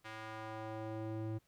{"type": "tone with band-pass filter sweep", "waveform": "square", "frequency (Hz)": 110, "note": "A2", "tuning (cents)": 0, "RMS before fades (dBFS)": -43, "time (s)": [0.04, 1.39], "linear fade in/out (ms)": 20, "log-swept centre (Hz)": [1900, 230], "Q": 0.97, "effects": ["pink hiss -75 dBFS RMS until 1.47 s"]}